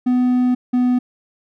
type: tone pair in turn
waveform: triangle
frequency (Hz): 249.7 / 248.6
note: B3 / B3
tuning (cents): +19 / +12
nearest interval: unison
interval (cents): 7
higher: first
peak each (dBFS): -11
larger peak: neither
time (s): 0.06-0.55 / 0.73-0.99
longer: first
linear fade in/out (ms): 10
effects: none